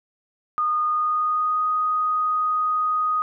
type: tone with pitch glide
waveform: sine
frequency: 1226 to 1246 Hz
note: D#6 to D#6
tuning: -26 to +2 cents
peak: -19 dBFS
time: 0.58-3.22 s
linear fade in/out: 0 ms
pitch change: +28 cents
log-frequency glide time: 0.85-1.65 s
effects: none